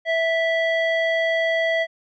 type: tone with low-pass filter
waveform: square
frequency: 657 Hz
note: E5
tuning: 6 cents flat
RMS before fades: -21 dBFS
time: 0.05-1.87 s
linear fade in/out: 50 ms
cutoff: 2500 Hz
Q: 5.3
effects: none